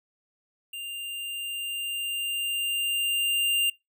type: tone with level ramp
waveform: square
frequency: 2794 Hz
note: F7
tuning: in tune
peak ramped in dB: -35 to -22 dBFS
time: 0.73-3.7 s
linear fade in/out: 5 ms
effects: noise-tail reverb RT60 0.2 s tail -23 dB re dry